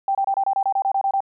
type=tone bursts; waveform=sine; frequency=784 Hz; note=G5; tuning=in tune; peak=-17 dBFS; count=12; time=0.08-1.205 s; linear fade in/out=2 ms; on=69 ms; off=27 ms; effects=none